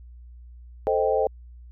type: chord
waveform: sine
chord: A half-diminished seventh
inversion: none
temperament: equal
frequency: 440 / 523.3 / 622.3 / 784 Hz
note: A4 / C5 / Eb5 / G5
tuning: 0 / 0 / 0 / 0 cents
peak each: -24 / -24 / -26 / -27 dBFS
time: 0.87-1.27 s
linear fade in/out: 0 ms
effects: added 60 Hz sine -42 dBFS peak until 1.71 s